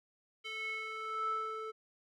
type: tone with band-pass filter sweep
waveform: square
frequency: 438.8 Hz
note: A4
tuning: 5 cents flat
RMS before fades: -39 dBFS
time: 0.44-1.72 s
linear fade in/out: 20 ms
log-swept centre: 2700 to 910 Hz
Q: 5.3
effects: none